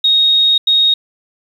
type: tone bursts at uneven times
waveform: sine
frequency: 3742 Hz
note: A#7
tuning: 6 cents sharp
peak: -8 dBFS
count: 2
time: 0.04-0.58 / 0.67-0.94 s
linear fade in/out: 5 ms
effects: 7-bit